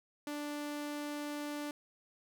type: tone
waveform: sawtooth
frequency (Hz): 293.7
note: D4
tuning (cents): 0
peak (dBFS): -34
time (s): 0.27-1.71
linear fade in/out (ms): 2
effects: none